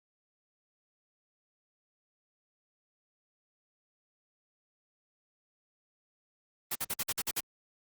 white noise bursts, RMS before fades -32 dBFS, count 8, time 6.71-7.406 s, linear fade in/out 10 ms, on 45 ms, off 48 ms, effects Opus 32 kbps

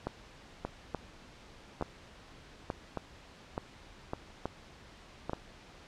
two click trains, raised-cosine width 1 ms, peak -19 / -20 dBFS, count 7 / 5, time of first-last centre 0.07-5.333 / 0.65-5.296 s, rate 1.14 / 0.861 Hz, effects pink hiss -54 dBFS RMS until 5.87 s + low-pass 5000 Hz 12 dB/octave

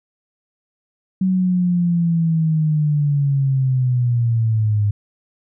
sine linear sweep, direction down, 188.8 to 102 Hz, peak -14 dBFS, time 1.21-4.91 s, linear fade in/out 5 ms, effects none

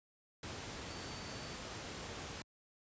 sine tone in noise, 4548 Hz, C#8, 44 cents sharp, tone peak -55 dBFS, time 0.9-1.56 s, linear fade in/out 2 ms, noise pink, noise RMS -45 dBFS, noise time 0.43-2.42 s, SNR -13 dB, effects high-pass 60 Hz 12 dB/octave + resampled to 16000 Hz

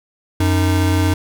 square tone pair together, 91.57 / 308 Hz, F#2 / D#4, -17 / -17 cents, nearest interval octave + major sixth, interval 2100 cents, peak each -15 / -20 dBFS, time 0.4-1.14 s, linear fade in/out 5 ms, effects none

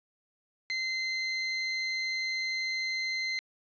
30% pulse tone, 2069 Hz, C7, 20 cents flat, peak -27 dBFS, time 0.7-3.39 s, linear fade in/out 0 ms, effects resampled to 16000 Hz

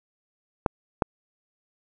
clicks, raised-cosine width 1 ms, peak -6 dBFS, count 2, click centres 0.662 / 1.022 s, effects none

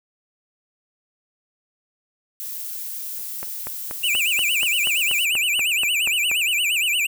violet noise, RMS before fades -31 dBFS, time 2.4-5.25 s, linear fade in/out 0 ms
click train, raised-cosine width 0.5 ms, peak -17 dBFS, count 13, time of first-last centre 3.43-6.315 s, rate 4.16 Hz
square tone with vibrato, 2637 Hz, E7, in tune, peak -19 dBFS, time 4.03-7.07 s, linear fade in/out 10 ms, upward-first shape sine, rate 8.6 Hz, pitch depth 220 cents each way
effects none

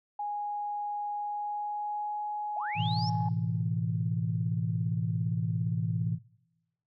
sine tone with pitch glide, 827 to 837.1 Hz, G#5 to G#5, -8 to +13 cents, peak -31 dBFS, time 0.19-3.29 s, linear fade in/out 5 ms, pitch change +21 cents, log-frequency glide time 1.14-2.23 s
sine linear sweep, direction up, 595 to 5588 Hz, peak -35 dBFS, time 2.56-3.1 s, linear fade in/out 10 ms
sine chord, A minor, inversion none, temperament equal with one note detuned, 110 / 127.46 / 164.81 Hz, A2 / C3 / E3, 0 / -45 / 0 cents, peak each -30 / -34 / -31 dBFS, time 2.75-6.19 s, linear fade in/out 50 ms
effects noise-tail reverb RT60 1.0 s tail -23 dB re dry + tanh soft clip ceiling -16 dBFS

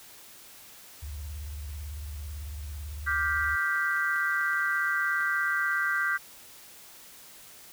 sine tone with vibrato, 73.42 Hz, D2, in tune, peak -35 dBFS, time 1.02-3.56 s, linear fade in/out 10 ms, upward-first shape sine, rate 18 Hz, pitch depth 180 cents each way
sine chord, G dominant seventh, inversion second, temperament just, 1176 / 1411.2 / 1568 / 1960 Hz, D6 / F6 / G6 / B6, +2 / +18 / 0 / -14 cents, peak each -33 / -32 / -27 / -33 dBFS, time 3.06-6.18 s, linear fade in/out 20 ms
clicks, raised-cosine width 0.3 ms, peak -34 dBFS, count 9, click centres 3.114 / 3.442 / 3.487 / 3.761 / 3.965 / 4.16 / 4.411 / 4.534 / 5.208 s
effects white hiss -50 dBFS RMS until 7.72 s

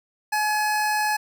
25% pulse tone, 848 Hz, G#5, 36 cents sharp, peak -17 dBFS, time 0.32-1.17 s, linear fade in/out 10 ms, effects none

